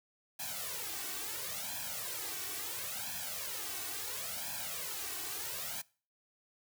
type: noise with flanger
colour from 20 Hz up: white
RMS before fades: -40 dBFS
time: 0.39-5.82 s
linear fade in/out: 10 ms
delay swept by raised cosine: 1.2 to 2.7 ms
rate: 0.73 Hz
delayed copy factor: +1
effects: noise-tail reverb RT60 0.4 s tail -23 dB re dry + high-pass 80 Hz 12 dB/octave